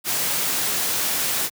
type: noise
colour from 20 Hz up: white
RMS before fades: -23 dBFS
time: 0.04-1.5 s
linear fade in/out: 50 ms
effects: high-pass 100 Hz 12 dB/octave